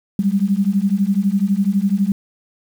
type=beating tone pair; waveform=sine; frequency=191.8 / 203.8 Hz; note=G3 / G#3; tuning=-37 / -32 cents; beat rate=12 Hz; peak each=-17 / -17 dBFS; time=0.19-2.12 s; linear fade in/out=2 ms; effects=7-bit